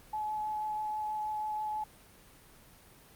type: tone with vibrato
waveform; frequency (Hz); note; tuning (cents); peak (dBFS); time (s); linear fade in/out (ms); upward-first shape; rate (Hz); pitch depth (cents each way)
sine; 854; G#5; +48; -32; 0.13-1.84; 5; sine; 6.2; 9
effects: pink hiss -57 dBFS RMS until 3.15 s + Opus 32 kbps